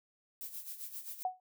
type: noise with tremolo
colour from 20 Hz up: violet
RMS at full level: -42 dBFS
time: 0.41-1.23 s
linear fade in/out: 0 ms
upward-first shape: sine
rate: 7.6 Hz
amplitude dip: 70%
type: tone with exponential decay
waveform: sine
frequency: 740 Hz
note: F#5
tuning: in tune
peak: -27 dBFS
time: 1.25-1.4 s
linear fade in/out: 2 ms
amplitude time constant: 31 ms
effects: none